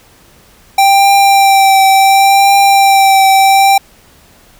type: tone with vibrato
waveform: square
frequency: 784 Hz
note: G5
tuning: in tune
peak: -5 dBFS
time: 0.78-3.78 s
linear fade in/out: 5 ms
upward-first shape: triangle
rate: 0.7 Hz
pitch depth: 24 cents each way
effects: pink hiss -44 dBFS RMS until 4.59 s